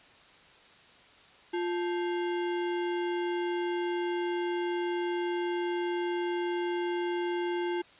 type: tone with sample-and-hold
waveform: sine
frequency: 350 Hz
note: F4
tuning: 4 cents sharp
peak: -28 dBFS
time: 1.53-7.82 s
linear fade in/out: 10 ms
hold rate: 1225 Hz
effects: white hiss -56 dBFS RMS until 7.99 s + resampled to 8000 Hz